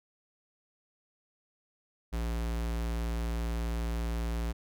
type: tone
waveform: square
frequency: 57.4 Hz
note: A#1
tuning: 26 cents flat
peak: -31 dBFS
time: 2.12-4.53 s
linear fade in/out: 20 ms
effects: none